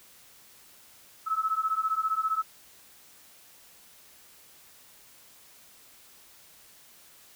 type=beating tone pair; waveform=sine; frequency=1291 / 1306 Hz; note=E6 / E6; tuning=-37 / -17 cents; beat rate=15 Hz; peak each=-29 / -28 dBFS; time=1.26-2.43 s; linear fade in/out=20 ms; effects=white hiss -55 dBFS RMS until 7.35 s